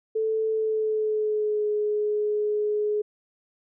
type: tone with pitch glide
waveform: sine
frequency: 440 to 420.4 Hz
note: A4 to G#4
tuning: 0 to +21 cents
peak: -22 dBFS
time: 0.15-3.02 s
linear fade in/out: 10 ms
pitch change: -79 cents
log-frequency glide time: 0.5-1.67 s
effects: none